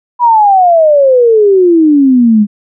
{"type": "exponential sweep", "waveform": "sine", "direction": "down", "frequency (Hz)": [987.8, 202.4], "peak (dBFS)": -3, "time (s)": [0.19, 2.47], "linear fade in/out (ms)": 50, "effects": []}